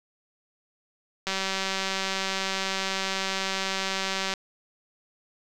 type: click train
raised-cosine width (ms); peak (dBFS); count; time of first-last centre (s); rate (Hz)
0.2; -11; 590; 1.27-4.338; 192
effects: none